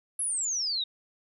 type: exponential sweep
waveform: sine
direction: down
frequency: 11175 to 3701 Hz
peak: -27 dBFS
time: 0.19-0.84 s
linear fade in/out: 5 ms
effects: none